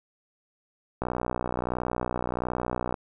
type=click train; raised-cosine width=1 ms; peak=-14 dBFS; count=119; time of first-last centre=1.02-2.942 s; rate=61.4 Hz; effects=none